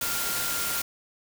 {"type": "tone in noise", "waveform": "sine", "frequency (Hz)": 1396.9, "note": "F6", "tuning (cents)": 0, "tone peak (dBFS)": -35, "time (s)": [0.01, 0.82], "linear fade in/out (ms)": 5, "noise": "white", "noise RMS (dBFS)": -29, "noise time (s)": [0.01, 0.82], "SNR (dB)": -9, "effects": []}